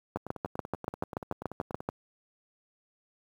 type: two click trains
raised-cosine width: 1 ms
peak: -16 / -24 dBFS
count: 13 / 18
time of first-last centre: 0.16-1.889 / 0.17-1.805 s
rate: 6.94 / 10.4 Hz
effects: high-pass 80 Hz 12 dB/octave + 9-bit